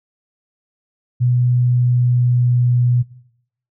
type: tone with pitch glide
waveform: sine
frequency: 123.47 to 122.62 Hz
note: B2 to B2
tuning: 0 to -12 cents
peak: -12 dBFS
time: 1.2-3.03 s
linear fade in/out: 20 ms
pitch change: -12 cents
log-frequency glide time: 1.49-2.78 s
effects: noise-tail reverb RT60 0.7 s tail -18 dB re dry